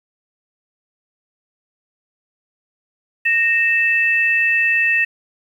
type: tone pair together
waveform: sine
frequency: 1854.4 / 2637 Hz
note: A#6 / E7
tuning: -10 / 0 cents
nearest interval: tritone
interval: 610 cents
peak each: -16 dBFS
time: 3.25-5.05 s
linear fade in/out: 10 ms
effects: 8-bit